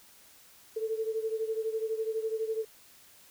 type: beating tone pair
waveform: sine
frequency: 440 / 452 Hz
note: A4 / A4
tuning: 0 / +47 cents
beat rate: 12 Hz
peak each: -31 / -35 dBFS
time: 0.76-2.65 s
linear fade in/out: 10 ms
effects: white hiss -57 dBFS RMS until 3.3 s